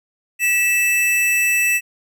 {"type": "tone pair together", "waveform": "square", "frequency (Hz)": [1946, 2637], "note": ["B6", "E7"], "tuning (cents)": [-26, 0], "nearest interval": "perfect fourth", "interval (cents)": 526, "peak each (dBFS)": [-23, -16], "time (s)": [0.39, 1.81], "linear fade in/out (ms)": 50, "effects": []}